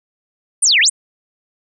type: exponential two-way sweep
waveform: sine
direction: down then up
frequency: 9956 to 1721 to 9956 Hz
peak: -9 dBFS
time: 0.62-0.9 s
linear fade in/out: 10 ms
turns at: 0.8 s
effects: none